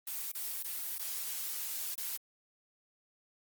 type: noise with dropouts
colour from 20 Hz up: blue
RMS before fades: -38 dBFS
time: 0.07-2.17 s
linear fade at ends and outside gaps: 5 ms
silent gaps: 0.318-0.348 / 0.628-0.643 / 0.983-0.992 / 1.947-1.977 s
effects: Opus 24 kbps